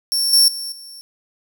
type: tone with level steps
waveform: sawtooth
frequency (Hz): 5450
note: F8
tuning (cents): -43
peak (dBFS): -14 / -7 / -23 / -33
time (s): 0.12-1.01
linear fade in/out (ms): 0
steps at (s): 0.33 / 0.48 / 0.72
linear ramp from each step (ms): 2
effects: none